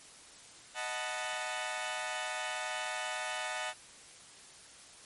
15% pulse chord, B dominant seventh, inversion first, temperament equal, 622.3 / 740 / 880 / 987.8 Hz, D#5 / F#5 / A5 / B5, 0 / 0 / 0 / 0 cents, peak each -34 / -33 / -34 / -39 dBFS, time 0.74-3.74 s, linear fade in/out 50 ms, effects white hiss -54 dBFS RMS until 5.05 s + MP3 48 kbps

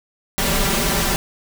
pink noise with comb filter, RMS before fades -19 dBFS, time 0.38-1.16 s, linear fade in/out 0 ms, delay 5.1 ms, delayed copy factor +0.9, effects none

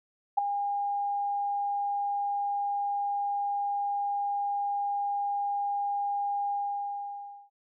sine tone with ADSR envelope, 810 Hz, G#5, 43 cents flat, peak -17 dBFS, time 0.37-7.5 s, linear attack 14 ms, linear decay 5 ms, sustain -10 dB, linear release 990 ms, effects none

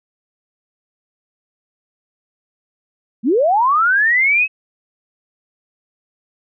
sine linear sweep, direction up, 196 to 2600 Hz, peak -11 dBFS, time 3.23-4.48 s, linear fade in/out 50 ms, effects none

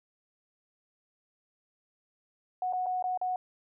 sine tone with dropouts, 735 Hz, F#5, 12 cents flat, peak -28 dBFS, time 2.62-3.36 s, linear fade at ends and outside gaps 2 ms, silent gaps 2.726-2.733 / 2.86-2.865 / 3.025-3.04 / 3.175-3.214 s, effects none

